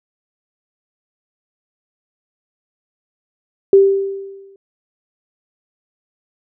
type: tone with exponential decay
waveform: sine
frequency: 392 Hz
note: G4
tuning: in tune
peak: -3 dBFS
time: 3.73-4.56 s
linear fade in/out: 2 ms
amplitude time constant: 180 ms
effects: none